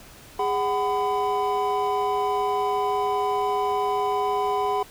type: tone cluster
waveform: triangle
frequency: 411.3 / 751 / 1004 Hz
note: G#4 / F#5 / B5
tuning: -17 / +26 / +28 cents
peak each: -24 dBFS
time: 0.39-4.83 s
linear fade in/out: 5 ms
effects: pink hiss -47 dBFS RMS until 4.9 s